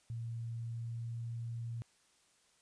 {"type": "tone with pitch glide", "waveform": "sine", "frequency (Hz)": [115.7, 116.5], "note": ["A#2", "A#2"], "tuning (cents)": [-13, -1], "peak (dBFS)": -38, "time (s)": [0.1, 1.82], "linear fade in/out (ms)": 0, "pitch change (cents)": 12, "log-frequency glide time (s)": [0.5, 1.17], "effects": ["white hiss -70 dBFS RMS until 2.61 s", "resampled to 22050 Hz"]}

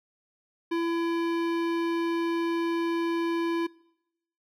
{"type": "tone with hard clipping", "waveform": "sine", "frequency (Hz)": 335.8, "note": "E4", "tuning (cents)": 32, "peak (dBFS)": -27, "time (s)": [0.71, 3.67], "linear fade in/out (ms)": 10, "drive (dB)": 17, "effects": ["noise-tail reverb RT60 0.8 s tail -23 dB re dry"]}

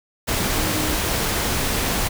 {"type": "tone in noise", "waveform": "sine", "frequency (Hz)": 308.2, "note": "D#4", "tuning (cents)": -16, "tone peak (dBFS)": -28, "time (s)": [0.56, 0.96], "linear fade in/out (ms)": 20, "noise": "pink", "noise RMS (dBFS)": -22, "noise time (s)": [0.27, 2.09], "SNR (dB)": -9, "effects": []}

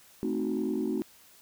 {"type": "chord", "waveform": "sine", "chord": "A diminished seventh", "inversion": "none", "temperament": "equal", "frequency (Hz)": [220, 261.6, 311.1, 370], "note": ["A3", "C4", "Eb4", "Gb4"], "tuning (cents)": [0, 0, 0, 0], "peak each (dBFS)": -32, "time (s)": [0.23, 1.02], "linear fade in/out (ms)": 0, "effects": ["tanh soft clip ceiling -21 dBFS", "white hiss -57 dBFS RMS until 1.41 s"]}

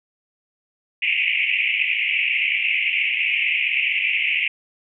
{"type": "band-pass noise", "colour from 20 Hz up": "white", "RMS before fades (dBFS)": -21, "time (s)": [1.02, 4.48], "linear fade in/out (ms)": 5, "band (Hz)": [2100, 2800], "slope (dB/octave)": 96, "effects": []}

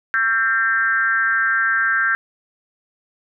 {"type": "tone with frequency modulation", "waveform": "sine", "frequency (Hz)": 1582, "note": "G6", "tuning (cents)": 15, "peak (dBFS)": -15, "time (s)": [0.14, 2.15], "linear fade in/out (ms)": 0, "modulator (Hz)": 231, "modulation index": 0.93, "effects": []}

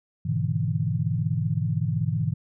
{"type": "chord", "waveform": "sine", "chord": "E dominant seventh", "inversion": "first", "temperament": "equal with one note detuned", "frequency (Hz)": [103.83, 123.47, 149.05, 164.81], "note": ["G#2", "B2", "D3", "E3"], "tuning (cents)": [0, 0, 26, 0], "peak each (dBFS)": -28, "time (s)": [0.25, 2.34], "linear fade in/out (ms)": 10, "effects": []}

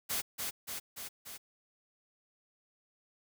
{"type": "noise with echo", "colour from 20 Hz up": "white", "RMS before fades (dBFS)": -34, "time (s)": [0.09, 0.22], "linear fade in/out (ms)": 20, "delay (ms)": 290, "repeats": 4, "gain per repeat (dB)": -3, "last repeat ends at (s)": 1.38, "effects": []}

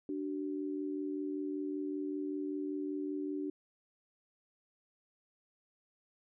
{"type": "tone pair together", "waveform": "sine", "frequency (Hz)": [293.7, 378.9], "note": ["D4", "F#4"], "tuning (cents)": [0, 41], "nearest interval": "major third", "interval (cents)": 441, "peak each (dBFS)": [-36, -40], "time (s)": [0.09, 3.5], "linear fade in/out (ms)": 2, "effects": []}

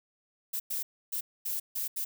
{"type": "noise bursts at uneven times", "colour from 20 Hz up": "violet", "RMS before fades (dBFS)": -33, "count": 6, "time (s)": [[0.53, 0.6], [0.7, 0.83], [1.12, 1.21], [1.45, 1.6], [1.75, 1.88], [1.96, 2.05]], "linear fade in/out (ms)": 10, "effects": []}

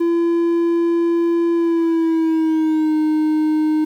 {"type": "tone with pitch glide", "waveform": "triangle", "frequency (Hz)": [338.8, 308.9], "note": ["E4", "D#4"], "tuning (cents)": [48, -12], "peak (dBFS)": -12, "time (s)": [0, 3.85], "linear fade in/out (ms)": 10, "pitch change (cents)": -160, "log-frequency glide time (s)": [1.53, 2.95], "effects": ["8-bit"]}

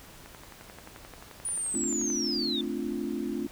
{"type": "click train", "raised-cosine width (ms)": 0.5, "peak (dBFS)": -30, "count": 22, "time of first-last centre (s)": [0.26, 2.102], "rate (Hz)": 11.4}
{"type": "linear sweep", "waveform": "sine", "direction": "down", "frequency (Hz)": [9650, 3512], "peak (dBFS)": -29, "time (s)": [1.45, 2.61], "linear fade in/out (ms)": 2}
{"type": "chord", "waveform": "sine", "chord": "D minor seventh", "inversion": "second", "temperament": "equal with one note detuned", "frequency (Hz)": [220, 261.6, 293.7, 347], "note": ["A3", "C4", "D4", "F4"], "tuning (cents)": [0, 0, 0, -11], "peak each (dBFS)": -35, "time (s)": [1.74, 3.47], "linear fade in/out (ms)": 5}
{"effects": ["pink hiss -50 dBFS RMS until 3.51 s"]}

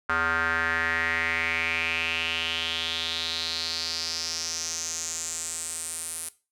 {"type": "tone with band-pass filter sweep", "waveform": "square", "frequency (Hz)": 82.41, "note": "E2", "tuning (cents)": 0, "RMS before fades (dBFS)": -29, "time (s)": [0.09, 6.29], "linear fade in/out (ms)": 5, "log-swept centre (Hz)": [1400, 10000], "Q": 4.9, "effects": ["noise-tail reverb RT60 0.3 s tail -17 dB re dry"]}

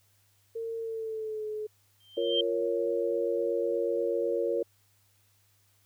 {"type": "tone with pitch glide", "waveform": "sine", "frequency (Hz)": [455.3, 427.3], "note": ["A#4", "G#4"], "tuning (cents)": [-41, 49], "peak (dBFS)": -32, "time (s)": [0.55, 1.67], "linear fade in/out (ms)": 10, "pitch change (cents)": -110, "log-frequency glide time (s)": [0.79, 1.46]}
{"type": "tone with exponential growth", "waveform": "sine", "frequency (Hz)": 3147, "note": "G7", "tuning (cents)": 6, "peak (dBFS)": -23, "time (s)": [2, 2.41], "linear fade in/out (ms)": 5, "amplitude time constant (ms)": 87}
{"type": "chord", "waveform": "sine", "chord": "Bb minor", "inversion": "second", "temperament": "equal", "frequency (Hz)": [349.2, 466.2, 554.4], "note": ["F4", "Bb4", "Db5"], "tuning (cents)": [0, 0, 0], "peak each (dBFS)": [-32, -29, -31], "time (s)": [2.17, 4.63], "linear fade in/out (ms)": 5}
{"effects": ["added 100 Hz sine -68 dBFS peak until 5.85 s", "white hiss -68 dBFS RMS until 5.85 s"]}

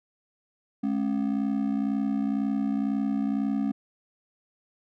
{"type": "ring-modulated tone", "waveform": "triangle", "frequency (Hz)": 241.9, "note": "B3", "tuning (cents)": -36, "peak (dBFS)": -19, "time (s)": [0.83, 3.72], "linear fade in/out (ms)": 10, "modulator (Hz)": 31, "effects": []}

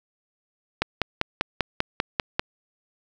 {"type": "click train", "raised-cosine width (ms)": 0.3, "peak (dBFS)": -5, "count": 9, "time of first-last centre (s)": [0.82, 2.395], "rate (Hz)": 5.08, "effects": []}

